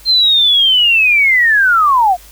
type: linear sweep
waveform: sine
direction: down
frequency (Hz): 4177 to 680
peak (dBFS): -7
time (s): 0.05-2.17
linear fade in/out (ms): 50
effects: added 50 Hz sine -40 dBFS peak until 2.31 s + white hiss -41 dBFS RMS until 2.31 s